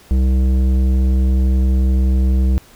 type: tone with tanh clipping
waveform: sine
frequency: 64.7 Hz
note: C2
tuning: 19 cents flat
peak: -13 dBFS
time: 0.11-2.58 s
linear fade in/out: 0 ms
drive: 12 dB
effects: pink hiss -46 dBFS RMS until 2.75 s